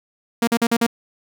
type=tone bursts; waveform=sawtooth; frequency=233.1 Hz; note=A#3; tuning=in tune; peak=-11 dBFS; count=5; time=0.42-0.866 s; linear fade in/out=5 ms; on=54 ms; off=44 ms; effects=none